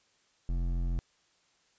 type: tone with hard clipping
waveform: triangle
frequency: 43.36 Hz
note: F1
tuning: 12 cents flat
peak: -30 dBFS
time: 0.49-0.99 s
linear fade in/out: 0 ms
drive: 15 dB
effects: white hiss -69 dBFS RMS until 1.78 s + resampled to 16000 Hz